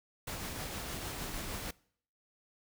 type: noise with tremolo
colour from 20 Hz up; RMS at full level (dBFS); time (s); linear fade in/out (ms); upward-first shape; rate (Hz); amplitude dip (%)
pink; -39; 0.27-1.71; 5; triangle; 6.5; 30
effects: noise-tail reverb RT60 0.6 s tail -23 dB re dry

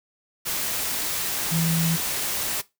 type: tone in noise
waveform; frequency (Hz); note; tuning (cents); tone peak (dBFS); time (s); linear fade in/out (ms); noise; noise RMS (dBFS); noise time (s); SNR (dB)
sine; 164.81; E3; 0; -21; 1.51-1.97; 20; white; -27; 0.45-2.62; +3
effects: noise-tail reverb RT60 0.2 s tail -18 dB re dry

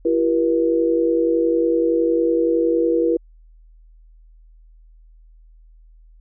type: tone cluster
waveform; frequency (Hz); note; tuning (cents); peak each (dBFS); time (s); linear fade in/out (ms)
sine; 336.6 / 387.4 / 480; E4 / G4 / B4; +36 / -20 / -49; -18 / -26 / -18; 0.05-3.17; 5
effects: added 40 Hz sine -45 dBFS peak until 6.2 s

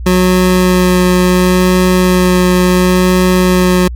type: tone with vibrato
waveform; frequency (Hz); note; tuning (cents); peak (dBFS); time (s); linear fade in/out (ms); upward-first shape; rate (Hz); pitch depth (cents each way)
25% pulse; 182.2; F#3; -26; -3; 0.06-3.88; 5; sine; 0.71; 10
effects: added 60 Hz sine -19 dBFS peak until 3.95 s + MP3 96 kbps

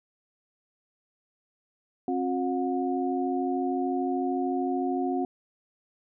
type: tone cluster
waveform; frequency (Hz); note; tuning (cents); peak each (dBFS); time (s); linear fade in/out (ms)
sine; 267.4 / 360.8 / 724; C4 / F#4 / F#5; +38 / -44 / -38; -28 / -30 / -31; 2.08-5.25; 2
effects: none

